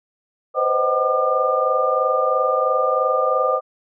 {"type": "tone cluster", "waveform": "sine", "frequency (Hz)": [502, 525, 623, 761, 1203], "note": ["B4", "C5", "D#5", "F#5", "D6"], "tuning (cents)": [28, 6, 2, 48, 41], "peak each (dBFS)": [-24, -21, -23, -27, -20], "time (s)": [0.54, 3.61], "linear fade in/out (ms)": 50, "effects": []}